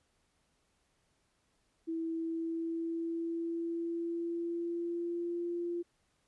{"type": "tone with pitch glide", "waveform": "sine", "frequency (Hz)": [327.5, 345.4], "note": ["E4", "F4"], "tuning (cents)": [-11, -19], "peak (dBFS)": -33, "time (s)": [1.87, 5.83], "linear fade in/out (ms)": 20, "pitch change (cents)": 92, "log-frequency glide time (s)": [2.14, 5.47], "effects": ["pink hiss -75 dBFS RMS until 6.27 s", "resampled to 24000 Hz"]}